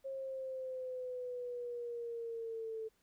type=linear sweep; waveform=sine; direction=down; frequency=540 to 440 Hz; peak=-39 dBFS; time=0.04-2.89 s; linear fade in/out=20 ms; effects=pink hiss -75 dBFS RMS until 3.02 s